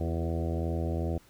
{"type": "harmonic tone with a mistuned harmonic", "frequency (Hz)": 82.41, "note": "E2", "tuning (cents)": 0, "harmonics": [1, 2, 3, 4, 5, 6, 7, 8, 9], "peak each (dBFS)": [-30, -36, -39, -37, -42, -41, -42, -43, -45], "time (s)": [0, 1.18], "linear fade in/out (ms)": 5, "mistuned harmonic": 4, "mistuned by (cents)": 32, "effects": ["pink hiss -60 dBFS RMS until 1.29 s"]}